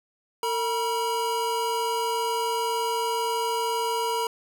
square tone pair together, 454.5 / 963.1 Hz, A#4 / B5, -44 / -44 cents, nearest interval octave + minor second, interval 1300 cents, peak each -29 / -27 dBFS, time 0.43-4.27 s, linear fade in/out 2 ms, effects none

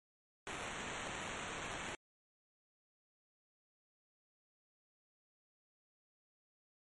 blue noise with sample-and-hold, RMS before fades -44 dBFS, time 0.47-1.95 s, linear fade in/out 0 ms, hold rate 4900 Hz, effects MP3 48 kbps

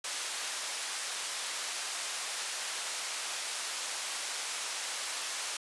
white band-pass noise, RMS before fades -37 dBFS, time 0.04-5.57 s, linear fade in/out 5 ms, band 660 to 8600 Hz, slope 12 dB/octave, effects resampled to 24000 Hz

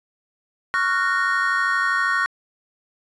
triangle chord, Gb major seventh, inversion second, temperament just, 1110 / 1387.5 / 1480 / 1850 Hz, Db6 / F6 / Gb6 / Bb6, +2 / -12 / 0 / -14 cents, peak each -22 / -24 / -22 / -21 dBFS, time 0.74-2.26 s, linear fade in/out 0 ms, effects resampled to 22050 Hz

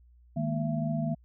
sine tone cluster, 154.8 / 209 / 232.7 / 671 Hz, D#3 / G#3 / A#3 / E5, -9 / +11 / -3 / +31 cents, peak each -30 / -36 / -32 / -36 dBFS, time 0.36-1.15 s, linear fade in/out 10 ms, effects added 60 Hz sine -55 dBFS peak until 1.24 s

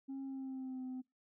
sine tone with pitch glide, 270.4 to 256.6 Hz, C#4 to C4, -43 to -34 cents, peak -38 dBFS, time 0.08-1.02 s, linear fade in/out 20 ms, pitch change -91 cents, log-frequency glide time 0.23-0.84 s, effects noise-tail reverb RT60 0.2 s tail -22 dB re dry + tanh soft clip ceiling -39 dBFS

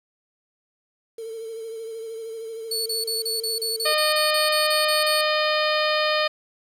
sine tone with vibrato, 450 Hz, A4, 39 cents sharp, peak -31 dBFS, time 1.18-3.93 s, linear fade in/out 5 ms, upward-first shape triangle, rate 13 Hz, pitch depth 42 cents each way
sawtooth tone bursts, 4435 Hz, C#8, in tune, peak -21 dBFS, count 14, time 2.71-5.213 s, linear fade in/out 5 ms, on 150 ms, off 31 ms
harmonic tone, 611 Hz, D#5, 32 cents flat, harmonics 1 / 2 / 3 / 4 / 5 / 6 / 7 / 8, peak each -23 / -26 / -28 / -29 / -30 / -31 / -31 / -32 dBFS, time 3.85-6.28 s, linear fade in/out 10 ms
effects resampled to 32000 Hz + 8-bit

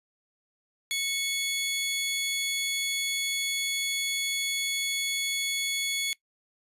sawtooth tone pair together, 2200 / 3394 Hz, C#7 / G#7, -14 / +37 cents, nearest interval minor sixth, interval 751 cents, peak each -26 / -28 dBFS, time 0.91-6.13 s, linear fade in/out 0 ms, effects noise-tail reverb RT60 0.1 s tail -21 dB re dry + resampled to 32000 Hz

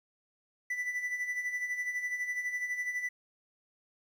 triangle tone with tremolo, 1981 Hz, B6, 5 cents sharp, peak -28 dBFS, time 0.7-3.09 s, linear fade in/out 5 ms, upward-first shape sine, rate 12 Hz, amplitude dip 60%, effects 11-bit

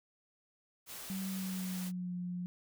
white noise, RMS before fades -46 dBFS, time 0.86-1.92 s, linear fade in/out 50 ms
sine tone with pitch glide, 191 to 178.21 Hz, G3 to F3, -45 to +35 cents, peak -36 dBFS, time 1.1-2.46 s, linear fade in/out 0 ms, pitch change -120 cents, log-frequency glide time 1.29-2.14 s
effects none

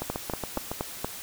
two click trains, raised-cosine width 1 ms, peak -16 / -14 dBFS, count 6 / 5, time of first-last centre 0.02-0.715 / 0.1-1.046 s, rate 7.19 / 4.23 Hz, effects white hiss -40 dBFS RMS until 1.22 s

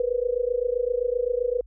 sine tone with amplitude modulation, 488.9 Hz, B4, 18 cents flat, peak -18 dBFS, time 0-1.61 s, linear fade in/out 2 ms, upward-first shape sine, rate 27.7 Hz, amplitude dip 90%, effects added 50 Hz sine -46 dBFS peak until 1.66 s

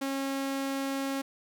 sawtooth tone, 272.5 Hz, C#4, 29 cents flat, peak -26 dBFS, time 0.01-1.22 s, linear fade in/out 10 ms, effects none

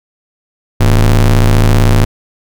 square ring-modulated tone, 64.5 Hz, C2, 24 cents flat, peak -3 dBFS, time 0.8-2.05 s, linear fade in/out 10 ms, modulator 36.8 Hz, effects none

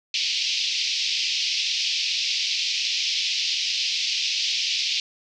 white band-pass noise, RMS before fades -25 dBFS, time 0.14-5 s, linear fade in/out 2 ms, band 2400 to 5500 Hz, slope 48 dB/octave, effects none

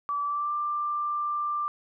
sine tone with pitch glide, 1154 to 1184.4 Hz, D6 to D6, -31 to +14 cents, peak -26 dBFS, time 0.09-1.68 s, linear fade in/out 0 ms, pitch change +45 cents, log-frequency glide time 0.22-0.53 s, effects none

